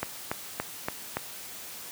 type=click train; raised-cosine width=0.5 ms; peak=-13 dBFS; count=5; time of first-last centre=0.03-1.17 s; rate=3.51 Hz; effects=white hiss -42 dBFS RMS until 1.91 s + high-pass 80 Hz 12 dB/octave